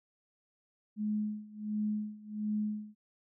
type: tone with tremolo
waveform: sine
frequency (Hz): 211.6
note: G#3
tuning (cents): +33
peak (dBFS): -29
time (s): 0.96-2.95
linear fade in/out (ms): 50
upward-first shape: sine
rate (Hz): 1.4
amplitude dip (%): 90
effects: none